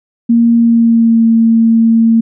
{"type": "tone with pitch glide", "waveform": "sine", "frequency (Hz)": [233.1, 227.3], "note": ["A#3", "A#3"], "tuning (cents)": [0, -43], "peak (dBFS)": -5, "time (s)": [0.29, 2.21], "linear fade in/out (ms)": 10, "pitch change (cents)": -43, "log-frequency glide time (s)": [0.55, 1.26], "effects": []}